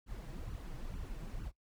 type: noise with flanger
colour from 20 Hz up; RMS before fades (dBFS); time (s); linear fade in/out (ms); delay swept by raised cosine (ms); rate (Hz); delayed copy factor
brown; -43; 0.06-1.52; 50; 0.66 to 6.46; 2.2; +0.75
effects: noise-tail reverb RT60 0.1 s tail -19 dB re dry